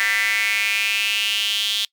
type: tone with high-pass filter sweep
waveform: square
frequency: 105.3 Hz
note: G#2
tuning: 24 cents sharp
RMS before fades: -21 dBFS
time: 0-1.85 s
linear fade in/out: 0 ms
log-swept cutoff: 1900 to 3400 Hz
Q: 5.8
effects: noise-tail reverb RT60 0.1 s tail -24 dB re dry